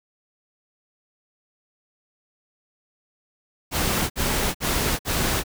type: noise bursts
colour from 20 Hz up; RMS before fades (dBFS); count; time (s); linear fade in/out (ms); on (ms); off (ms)
pink; -23; 4; 3.71-5.438; 50; 390; 56
effects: none

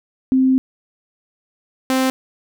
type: tone pair in turn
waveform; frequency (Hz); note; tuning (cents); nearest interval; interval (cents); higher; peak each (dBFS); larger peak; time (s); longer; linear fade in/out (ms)
sine / sawtooth; 261.3 / 261.3; C4 / C4; -2 / -2; unison; 0; neither; -11; neither; 0.32-0.58 / 1.9-2.1; first; 0
effects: none

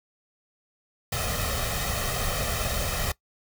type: noise with comb filter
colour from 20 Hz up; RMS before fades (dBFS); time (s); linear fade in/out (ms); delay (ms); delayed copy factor
pink; -28; 1.12-3.12; 5; 1.6; +0.75
effects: noise-tail reverb RT60 0.1 s tail -20 dB re dry

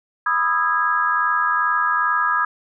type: chord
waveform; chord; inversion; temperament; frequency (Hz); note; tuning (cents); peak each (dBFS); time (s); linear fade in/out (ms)
sine; E major seventh; second; just; 988.9 / 1236.1 / 1318.5 / 1648.1; B5 / D#6 / E6 / G#6; +2 / -12 / 0 / -14; -24 / -20 / -25 / -21; 0.26-2.45; 5
effects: none

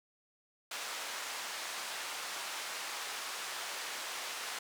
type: band-pass noise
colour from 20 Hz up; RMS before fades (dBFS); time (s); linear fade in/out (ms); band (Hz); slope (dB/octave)
pink; -41; 0.71-4.59; 5; 900 to 8900; 12
effects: none

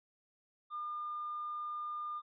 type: tone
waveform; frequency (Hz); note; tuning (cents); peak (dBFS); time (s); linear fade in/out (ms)
triangle; 1207; D6; +47; -34; 0.7-2.22; 50
effects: tanh soft clip ceiling -35 dBFS + resampled to 11025 Hz

